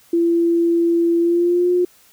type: tone with pitch glide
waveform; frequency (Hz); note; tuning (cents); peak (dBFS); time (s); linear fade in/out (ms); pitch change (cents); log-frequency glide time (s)
sine; 338.5 to 357.2; E4 to F4; +46 to +39; -13; 0.13-1.85; 5; +93; 1.19-1.71
effects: white hiss -52 dBFS RMS until 2.12 s